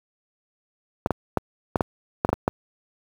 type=clicks; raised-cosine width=1 ms; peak=-5 dBFS; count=9; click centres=1.061 / 1.107 / 1.373 / 1.758 / 1.808 / 2.249 / 2.291 / 2.33 / 2.479 s; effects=high-pass 60 Hz 12 dB/octave + 7-bit